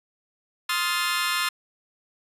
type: chord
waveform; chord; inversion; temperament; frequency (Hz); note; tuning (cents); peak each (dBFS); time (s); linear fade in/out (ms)
20% pulse; F dominant seventh; second; just; 1047.7 / 1257.2 / 1396.9 / 1746.1; C6 / Eb6 / F6 / A6; +2 / +18 / 0 / -14; -24 / -24 / -24 / -24; 0.69-1.49; 5
effects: resampled to 32000 Hz